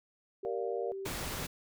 sine tone, 388.6 Hz, G4, 15 cents flat, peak -37 dBFS, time 0.43-1.07 s, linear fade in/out 5 ms
sine chord, Bb major, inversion none, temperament just, 466.2 / 582.7 / 699.2 Hz, Bb4 / D5 / F5, 0 / -14 / +2 cents, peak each -35 / -40 / -41 dBFS, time 0.45-0.92 s, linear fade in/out 0 ms
pink noise, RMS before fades -38 dBFS, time 1.05-1.47 s, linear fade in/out 10 ms
effects none

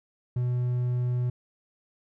triangle tone, 123.47 Hz, B2, in tune, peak -22 dBFS, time 0.36-1.3 s, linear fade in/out 5 ms, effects none

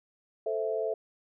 sine chord, A minor, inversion none, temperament equal, 440 / 523.3 / 659.3 Hz, A4 / C5 / E5, 0 / 0 / 0 cents, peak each -31 / -35 / -32 dBFS, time 0.46-0.94 s, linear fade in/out 5 ms, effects none

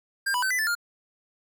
square tone with pitch steps, 1597 / 986 / 1534 / 2000 / 1756 / 1410 Hz, G6 / B5 / G6 / B6 / A6 / F6, +32 / -3 / -38 / +21 / -4 / +16 cents, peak -24 dBFS, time 0.26-0.752 s, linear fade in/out 10 ms, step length 82 ms, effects none

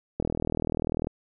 click train, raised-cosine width 2 ms, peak -14 dBFS, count 36, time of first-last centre 0.2-1.071 s, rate 40.2 Hz, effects none

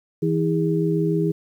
sine tone cluster, 163.1 / 321 / 407.7 Hz, E3 / E4 / G#4, -18 / -46 / -32 cents, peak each -21 / -24 / -23 dBFS, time 0.22-1.32 s, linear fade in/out 10 ms, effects 9-bit

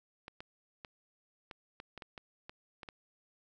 clicks, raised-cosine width 0.3 ms, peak -29 dBFS, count 11, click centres 0.281 / 0.405 / 0.848 / 1.512 / 1.801 / 1.977 / 2.022 / 2.178 / 2.495 / 2.832 / 2.888 s, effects none

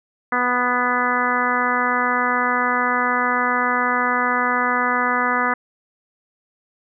harmonic tone with a mistuned harmonic, 246.9 Hz, B3, in tune, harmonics 1 / 2 / 3 / 4 / 5 / 6 / 7 / 8, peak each -27 / -28 / -27 / -24 / -22 / -25 / -25 / -27 dBFS, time 0.32-5.54 s, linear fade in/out 5 ms, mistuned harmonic 8, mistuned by +23 cents, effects none

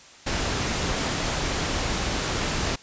pink noise, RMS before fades -26 dBFS, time 0.26-2.76 s, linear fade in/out 10 ms, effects white hiss -48 dBFS RMS until 2.82 s + resampled to 16000 Hz

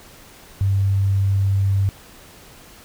sine tone, 98 Hz, G2, in tune, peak -15 dBFS, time 0.61-1.89 s, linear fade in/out 0 ms, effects pink hiss -45 dBFS RMS until 2.84 s

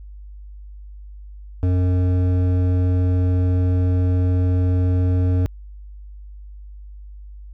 sine tone with hard clipping, 90.7 Hz, F#2, 34 cents flat, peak -17 dBFS, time 1.63-5.46 s, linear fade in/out 0 ms, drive 11 dB, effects added 50 Hz sine -35 dBFS peak until 7.53 s

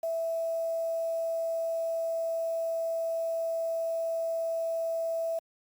sine tone with quantisation, 659.3 Hz, E5, in tune, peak -28 dBFS, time 0.03-5.39 s, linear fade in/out 5 ms, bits 8, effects Opus 48 kbps

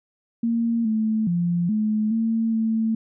sine tone with pitch steps, 231.4 / 218.7 / 173.3 / 214.6 / 225.6 / 222.9 Hz, A#3 / A3 / F3 / A3 / A3 / A3, -13 / -10 / -13 / -43 / +44 / +23 cents, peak -19 dBFS, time 0.43-2.95 s, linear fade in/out 5 ms, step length 420 ms, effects none

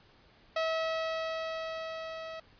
sawtooth tone with level ramp, 646 Hz, E5, 35 cents flat, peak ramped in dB -24 to -36 dBFS, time 0.56-2.4 s, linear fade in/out 5 ms, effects pink hiss -61 dBFS RMS until 2.59 s + resampled to 11025 Hz

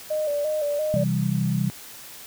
sine tone with vibrato, 598 Hz, D5, 31 cents sharp, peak -22 dBFS, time 0.1-1.04 s, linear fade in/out 10 ms, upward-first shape square, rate 2.9 Hz, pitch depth 48 cents each way
sine chord, C major, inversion none, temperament equal, 130.81 / 164.81 / 196 Hz, C3 / E3 / G3, 0 / 0 / 0 cents, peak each -25 / -25 / -25 dBFS, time 0.94-1.7 s, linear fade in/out 0 ms
effects white hiss -42 dBFS RMS until 2.26 s

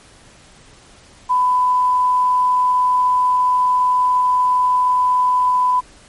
sine tone with quantisation, 1000 Hz, B5, 21 cents sharp, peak -12 dBFS, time 1.29-5.81 s, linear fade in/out 20 ms, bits 7, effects pink hiss -46 dBFS RMS until 6.08 s + MP3 48 kbps

